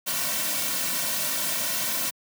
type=noise with comb filter; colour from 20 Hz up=white; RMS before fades=-27 dBFS; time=0.06-2.11 s; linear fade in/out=20 ms; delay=2.4 ms; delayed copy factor=-0.8; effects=high-pass 150 Hz 12 dB/octave